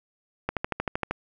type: click train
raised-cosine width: 0.5 ms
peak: -11 dBFS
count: 9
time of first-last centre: 0.49-1.11 s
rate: 12.9 Hz
effects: none